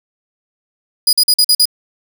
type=tone bursts; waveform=sawtooth; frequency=4924 Hz; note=D#8; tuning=19 cents flat; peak=-5 dBFS; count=6; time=1.07-1.655 s; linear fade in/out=5 ms; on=60 ms; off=45 ms; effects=none